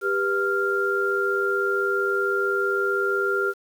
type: tone cluster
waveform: sine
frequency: 394.5 / 490.1 / 1393 Hz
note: G4 / B4 / F6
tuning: +11 / -13 / -5 cents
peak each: -24 / -31 / -23 dBFS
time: 0.01-3.54 s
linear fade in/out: 50 ms
effects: 8-bit